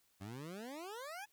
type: exponential sweep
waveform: 20% pulse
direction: up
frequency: 92.2 to 868 Hz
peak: -40 dBFS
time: 0.2-1.26 s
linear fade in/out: 20 ms
effects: white hiss -74 dBFS RMS until 1.32 s